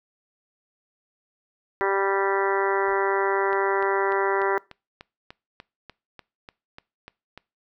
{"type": "harmonic tone", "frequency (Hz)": 196, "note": "G3", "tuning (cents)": 0, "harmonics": [2, 3, 4, 5, 6, 7, 8, 9, 10], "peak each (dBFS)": [-24, -32, -30, -28, -34, -31, -34, -34, -32], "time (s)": [1.81, 4.58], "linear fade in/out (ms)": 0}
{"type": "noise with exponential decay", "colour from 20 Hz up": "brown", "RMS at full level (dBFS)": -44, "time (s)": [2.88, 3.06], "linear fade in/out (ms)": 1, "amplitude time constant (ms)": 39}
{"type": "click train", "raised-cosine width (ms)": 0.3, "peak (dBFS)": -24, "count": 14, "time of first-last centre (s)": [3.53, 7.376], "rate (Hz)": 3.38}
{"effects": ["noise-tail reverb RT60 0.3 s tail -23 dB re dry"]}